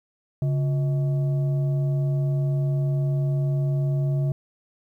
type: tone with frequency modulation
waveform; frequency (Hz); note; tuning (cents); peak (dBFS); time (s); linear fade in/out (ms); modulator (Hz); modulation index
sine; 139.9; C#3; +16; -20; 0.42-4.32; 2; 496; 0.29
effects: 10-bit